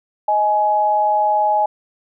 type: tone pair together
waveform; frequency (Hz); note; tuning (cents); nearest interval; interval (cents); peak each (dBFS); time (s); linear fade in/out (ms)
sine; 626.2 / 840; D#5 / G#5; +11 / +19; perfect fourth; 508; -20 / -14; 0.28-1.66; 5
effects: none